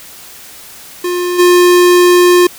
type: tone with level steps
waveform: square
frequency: 355.4 Hz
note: F4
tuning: 30 cents sharp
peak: -14 / -5 dBFS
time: 1.04-2.47 s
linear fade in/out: 5 ms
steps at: 1.38 s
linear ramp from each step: 20 ms
effects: white hiss -34 dBFS RMS until 2.58 s